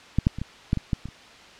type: clicks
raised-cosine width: 5 ms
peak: -7 / -6 / -20 / -17 / -8 / -14 / -10 / -21 / -29 dBFS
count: 9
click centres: 0.186 / 0.269 / 0.386 / 0.416 / 0.731 / 0.773 / 0.932 / 1.056 / 1.087 s
effects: white hiss -47 dBFS RMS until 1.59 s + low-pass 4000 Hz 12 dB/octave